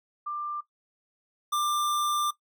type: tone pair in turn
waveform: sine / square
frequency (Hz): 1188 / 1188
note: D6 / D6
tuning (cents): +20 / +20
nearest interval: unison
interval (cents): 0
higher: neither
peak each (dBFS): -30 / -25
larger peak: second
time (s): 0.26-0.61 / 1.52-2.31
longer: second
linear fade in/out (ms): 10
effects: noise-tail reverb RT60 0.1 s tail -18 dB re dry